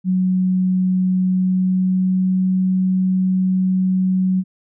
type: tone with pitch glide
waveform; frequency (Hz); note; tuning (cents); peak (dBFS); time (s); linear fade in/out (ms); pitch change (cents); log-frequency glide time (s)
sine; 185 to 186.39; F#3 to F#3; 0 to +13; -14; 0.04-4.44; 50; +13; 1.25-2.49
effects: none